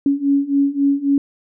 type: beating tone pair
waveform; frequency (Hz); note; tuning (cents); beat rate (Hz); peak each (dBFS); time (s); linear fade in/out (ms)
sine; 277.9 / 281.6; C#4 / C#4; +4 / +27; 3.7; -18 / -16; 0.06-1.18; 2
effects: none